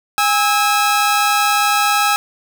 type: tone pair together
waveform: sawtooth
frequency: 819 / 1297.4 Hz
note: G#5 / E6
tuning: -24 / -28 cents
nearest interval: minor sixth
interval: 796 cents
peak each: -12 dBFS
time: 0.18-2.16 s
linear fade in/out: 0 ms
effects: none